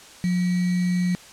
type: tone with sample-and-hold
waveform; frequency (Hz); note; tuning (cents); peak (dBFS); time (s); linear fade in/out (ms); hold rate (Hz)
sine; 179.4; F3; +47; -19; 0.24-1.15; 0; 2100
effects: white hiss -45 dBFS RMS until 1.32 s + low-pass 8000 Hz 12 dB/octave